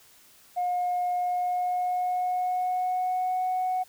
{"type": "tone with pitch glide", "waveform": "sine", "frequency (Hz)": [717, 739.3], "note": ["F5", "F#5"], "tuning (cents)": [45, -2], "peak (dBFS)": -23, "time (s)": [0.56, 3.84], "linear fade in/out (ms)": 20, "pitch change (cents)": 53, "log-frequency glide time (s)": [1.15, 3.47], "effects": ["tanh soft clip ceiling -21 dBFS", "white hiss -56 dBFS RMS until 3.88 s"]}